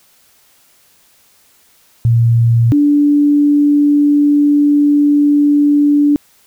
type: tone pair in turn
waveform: sine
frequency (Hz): 116.54 / 291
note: A#2 / D4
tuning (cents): 0 / -16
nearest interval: octave + major third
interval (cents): 1584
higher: second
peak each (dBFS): -7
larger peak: neither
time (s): 2.05-2.72 / 2.72-6.16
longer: second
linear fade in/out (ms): 0
effects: white hiss -51 dBFS RMS until 6.46 s